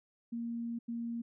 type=tone bursts at uneven times; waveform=sine; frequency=233.6 Hz; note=A#3; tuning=4 cents sharp; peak=-35 dBFS; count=2; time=0.32-0.79 / 0.88-1.22 s; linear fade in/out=10 ms; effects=none